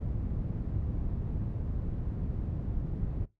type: low-pass noise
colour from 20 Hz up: white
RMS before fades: -33 dBFS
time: 0-3.26 s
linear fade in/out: 20 ms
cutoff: 110 Hz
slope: 12 dB/octave
effects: noise-tail reverb RT60 0.2 s tail -18 dB re dry